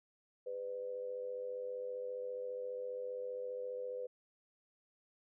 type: tone with amplitude modulation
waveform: sine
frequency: 501 Hz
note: B4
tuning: 25 cents sharp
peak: -36 dBFS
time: 0.46-4.07 s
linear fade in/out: 10 ms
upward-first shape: sine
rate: 94.9 Hz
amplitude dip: 65%
effects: none